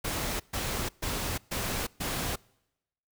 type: noise bursts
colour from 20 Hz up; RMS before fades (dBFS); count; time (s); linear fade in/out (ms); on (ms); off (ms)
pink; -32; 5; 0.04-2.36; 10; 360; 130
effects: noise-tail reverb RT60 0.9 s tail -26 dB re dry